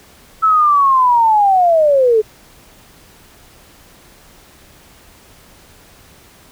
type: linear sweep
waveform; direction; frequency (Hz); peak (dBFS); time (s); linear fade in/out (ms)
sine; down; 1318.5 to 419.7; -8; 0.42-2.22; 20
effects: pink hiss -45 dBFS RMS until 6.51 s